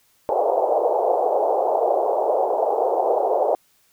white band-pass noise, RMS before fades -20 dBFS, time 0.29-3.55 s, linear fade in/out 0 ms, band 410 to 810 Hz, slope 48 dB/octave, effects white hiss -61 dBFS RMS until 3.92 s

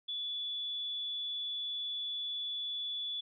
sine tone, 3441 Hz, A7, 39 cents flat, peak -35 dBFS, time 0.08-3.21 s, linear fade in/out 10 ms, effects none

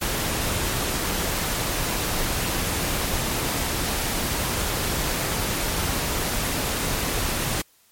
pink noise, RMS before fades -25 dBFS, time 0.01-7.62 s, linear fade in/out 10 ms, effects white hiss -59 dBFS RMS until 7.91 s + MP3 64 kbps

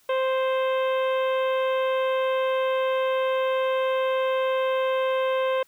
harmonic tone, 523.3 Hz, C5, in tune, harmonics 1 / 2 / 3 / 4 / 5 / 6 / 7, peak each -22 / -29 / -36 / -39 / -38 / -40 / -46 dBFS, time 0.09-5.63 s, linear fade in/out 5 ms, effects white hiss -61 dBFS RMS until 5.67 s

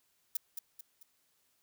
violet noise with echo, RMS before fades -32 dBFS, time 0.35-0.37 s, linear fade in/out 5 ms, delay 220 ms, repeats 3, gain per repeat -7 dB, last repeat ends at 1.03 s, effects white hiss -74 dBFS RMS until 1.62 s

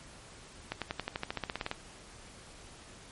accelerating click train, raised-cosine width 0.3 ms, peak -17 dBFS, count 15, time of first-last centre 0.72-1.714 s, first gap 97 ms, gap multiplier 0.95, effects pink hiss -52 dBFS RMS until 3.11 s + MP3 48 kbps

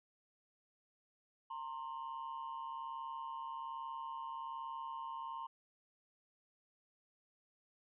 triangle ring-modulated tone, 987.8 Hz, B5, in tune, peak -36 dBFS, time 1.5-5.47 s, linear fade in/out 10 ms, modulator 70.6 Hz, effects tanh soft clip ceiling -35 dBFS + resampled to 8000 Hz

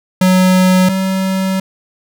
square tone pair in turn, 185 / 190.09 Hz, F#3 / F#3, 0 / +47 cents, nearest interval unison, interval 47 cents, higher second, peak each -8 / -14 dBFS, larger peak first, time 0.21-0.89 / 0.89-1.6 s, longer second, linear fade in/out 5 ms, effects none

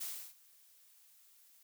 blue noise with ADSR envelope, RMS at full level -40 dBFS, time 0-1.63 s, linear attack 15 ms, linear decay 320 ms, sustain -24 dB, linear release 4 ms, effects none

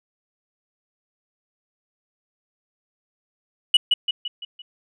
sine tone with echo, 2933 Hz, F#7, 16 cents flat, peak -7 dBFS, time 3.74-3.77 s, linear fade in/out 5 ms, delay 170 ms, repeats 5, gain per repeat -6 dB, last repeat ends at 4.62 s, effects tanh soft clip ceiling -9 dBFS

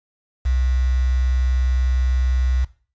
sine tone with quantisation, 63.5 Hz, B1, 49 cents sharp, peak -16 dBFS, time 0.45-2.65 s, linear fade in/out 10 ms, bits 6, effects noise-tail reverb RT60 0.4 s tail -18 dB re dry + resampled to 16000 Hz

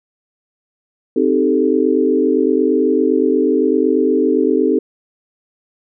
sine chord, A half-diminished seventh, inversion first, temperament equal, 261.6 / 311.1 / 392 / 440 Hz, C4 / Eb4 / G4 / A4, 0 / 0 / 0 / 0 cents, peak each -17 dBFS, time 1.16-4.79 s, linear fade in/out 5 ms, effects none

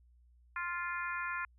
harmonic tone, 349.2 Hz, F4, in tune, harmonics 3 / 4 / 5 / 6 / 7, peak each -40 / -39 / -41 / -46 / -45 dBFS, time 0.56-1.45 s, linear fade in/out 2 ms, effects added 60 Hz sine -61 dBFS peak until 1.58 s

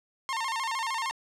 sawtooth tone with vibrato, 985 Hz, B5, 5 cents flat, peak -25 dBFS, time 0.29-1.11 s, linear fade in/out 0 ms, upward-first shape square, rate 13 Hz, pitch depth 140 cents each way, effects low-pass 8000 Hz 12 dB/octave

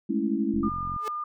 sine chord, A major seventh, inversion third, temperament equal, 207.7 / 220 / 277.2 / 329.6 Hz, G#3 / A3 / C#4 / E4, 0 / 0 / 0 / 0 cents, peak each -29 dBFS, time 0.09-0.69 s, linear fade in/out 10 ms
click train, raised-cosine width 5 ms, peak -26 dBFS, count 20, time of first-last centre 0.54-0.963 s, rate 44.9 Hz
sine tone, 1208 Hz, D6, 48 cents sharp, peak -29 dBFS, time 0.63-1.24 s, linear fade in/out 5 ms
sawtooth tone with exponential growth, 433 Hz, A4, 28 cents flat, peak -26 dBFS, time 0.98-1.08 s, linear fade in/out 0 ms, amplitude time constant 20 ms
effects none

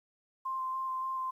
sine tone with vibrato, 1047 Hz, C6, 1 cent sharp, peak -32 dBFS, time 0.45-1.31 s, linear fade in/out 10 ms, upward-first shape square, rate 3.5 Hz, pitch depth 9 cents each way, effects 11-bit

